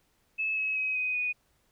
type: tone with pitch steps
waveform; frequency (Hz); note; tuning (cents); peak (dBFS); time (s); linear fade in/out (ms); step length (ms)
sine; 2600 / 2569 / 2538 / 2507 / 2477; E7 / E7 / D#7 / D#7 / D#7; -24 / -45 / +34 / +12 / -8; -27; 0.38-1.33; 20; 190
effects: pink hiss -70 dBFS RMS until 1.71 s